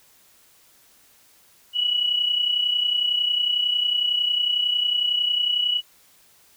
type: tone pair together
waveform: sine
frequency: 2933 / 2964 Hz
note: F#7 / F#7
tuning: -16 / +2 cents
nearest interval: unison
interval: 18 cents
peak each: -20 / -27 dBFS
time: 1.73-5.82 s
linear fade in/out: 50 ms
effects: white hiss -56 dBFS RMS until 6.56 s